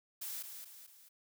blue noise with echo, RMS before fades -42 dBFS, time 0.21-0.43 s, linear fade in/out 10 ms, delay 220 ms, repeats 3, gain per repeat -6 dB, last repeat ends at 1.09 s, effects none

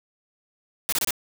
white noise bursts, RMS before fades -24 dBFS, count 4, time 0.89-1.107 s, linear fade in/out 0 ms, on 34 ms, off 27 ms, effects none

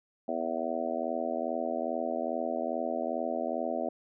harmonic tone, 82.41 Hz, E2, in tune, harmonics 3 / 4 / 5 / 6 / 7 / 8 / 9, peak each -37 / -39 / -42 / -41 / -36 / -34 / -38 dBFS, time 0.28-3.89 s, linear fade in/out 5 ms, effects none

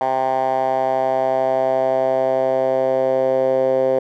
10% pulse tone with band-pass filter sweep, 131.4 Hz, C3, 8 cents sharp, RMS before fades -18 dBFS, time 0.01-3.99 s, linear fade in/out 2 ms, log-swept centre 810 to 510 Hz, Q 4, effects none

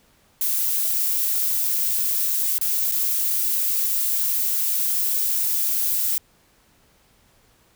violet noise with dropouts, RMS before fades -22 dBFS, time 0.41-6.18 s, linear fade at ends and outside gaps 1 ms, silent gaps 2.582-2.612 / 2.914-2.92 s, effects pink hiss -59 dBFS RMS until 7.75 s

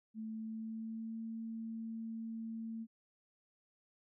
sine tone with pitch glide, 220 to 225.3 Hz, A3 to A3, 0 to +41 cents, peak -40 dBFS, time 0.14-2.87 s, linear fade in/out 50 ms, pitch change +41 cents, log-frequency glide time 0.26-1.23 s, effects none

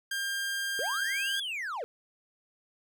sawtooth tone, 1600 Hz, G6, 35 cents sharp, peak -27 dBFS, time 0.11-1.4 s, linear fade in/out 5 ms
triangle linear two-way sweep, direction up then down, 421.2 to 3470 to 421.2 Hz, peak -31 dBFS, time 0.79-1.84 s, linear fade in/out 0 ms, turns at 1.4 s
effects none

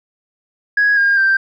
sine tone with pitch steps, 1661.2 / 1615.8 / 1571.6 Hz, G#6 / G#6 / G6, 0 / -48 / +4 cents, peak -9 dBFS, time 0.77-1.37 s, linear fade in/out 5 ms, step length 200 ms, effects tanh soft clip ceiling -7 dBFS

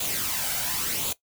white noise with flanger, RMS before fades -28 dBFS, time 0-1.13 s, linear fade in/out 5 ms, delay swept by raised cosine 0.27 to 1.37 ms, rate 0.93 Hz, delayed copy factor +0.55, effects noise-tail reverb RT60 0.1 s tail -18 dB re dry

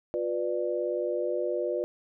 sine chord, B diminished, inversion second, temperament just, 355.6 / 493.9 / 592.7 Hz, F4 / B4 / D5, +31 / 0 / +16 cents, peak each -31 dBFS, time 0.14-1.84 s, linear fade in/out 0 ms, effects none

